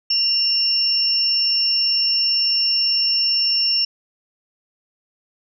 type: tone pair together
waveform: sine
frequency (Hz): 2800 / 5419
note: F7 / E8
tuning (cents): +4 / +47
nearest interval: major seventh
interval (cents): 1143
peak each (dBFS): -25 / -16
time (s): 0.1-3.85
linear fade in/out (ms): 5
effects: none